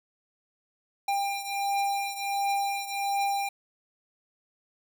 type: beating tone pair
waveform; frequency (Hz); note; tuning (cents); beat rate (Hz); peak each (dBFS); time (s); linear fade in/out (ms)
square; 797 / 798.4; G5 / G5; +28 / +32; 1.4; -29 / -33; 1.08-3.49; 5
effects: none